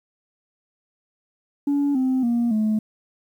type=tone with pitch steps; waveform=sine; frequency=284.7 / 259.6 / 236.7 / 215.8 Hz; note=C#4 / C4 / A#3 / A3; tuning=+46 / -13 / +27 / -33 cents; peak=-16 dBFS; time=1.67-2.79 s; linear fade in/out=5 ms; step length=280 ms; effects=tanh soft clip ceiling -16 dBFS + 9-bit